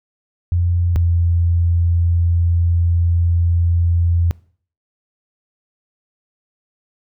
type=tone pair in turn; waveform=sine; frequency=87.1 / 85.46 Hz; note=F2 / F2; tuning=-4 / -37 cents; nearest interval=unison; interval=33 cents; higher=first; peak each=-13 / -12 dBFS; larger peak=second; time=0.52-0.96 / 0.96-4.31 s; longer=second; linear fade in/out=0 ms; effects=noise-tail reverb RT60 0.5 s tail -23 dB re dry